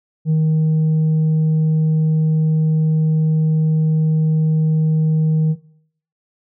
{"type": "tone with tanh clipping", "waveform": "sine", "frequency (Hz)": 157.1, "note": "D#3", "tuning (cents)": 17, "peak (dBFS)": -13, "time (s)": [0.25, 5.56], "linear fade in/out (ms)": 50, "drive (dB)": 2, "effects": ["noise-tail reverb RT60 0.6 s tail -17 dB re dry"]}